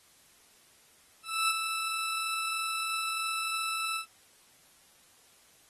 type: tone with ADSR envelope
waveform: 20% pulse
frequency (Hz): 1318.5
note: E6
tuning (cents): 0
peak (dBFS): -19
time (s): 1.23-4.06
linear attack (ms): 280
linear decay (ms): 10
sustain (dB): -7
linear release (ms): 100
effects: white hiss -61 dBFS RMS until 5.69 s + AAC 32 kbps